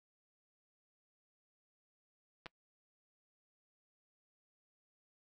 clicks, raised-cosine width 0.3 ms, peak -30 dBFS, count 2, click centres 2.459 / 2.465 s, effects noise-tail reverb RT60 0.1 s tail -25 dB re dry

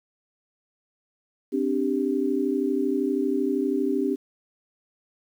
sine chord, C suspended second, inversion none, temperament just, 261.6 / 294.3 / 392.4 Hz, C4 / D4 / G4, 0 / +4 / +2 cents, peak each -26 dBFS, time 1.52-4.16 s, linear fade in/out 20 ms, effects 9-bit

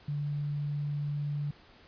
sine tone, 145.7 Hz, D3, 13 cents flat, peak -30 dBFS, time 0.08-1.51 s, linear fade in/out 5 ms, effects pink hiss -57 dBFS RMS until 1.87 s + resampled to 11025 Hz

